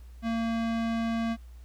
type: tone with low-pass filter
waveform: square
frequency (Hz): 228.4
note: A#3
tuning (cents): -35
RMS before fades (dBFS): -29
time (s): 0.22-1.37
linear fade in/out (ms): 50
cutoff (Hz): 3900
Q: 0.64
effects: added 60 Hz sine -44 dBFS peak until 1.64 s + pink hiss -64 dBFS RMS until 1.64 s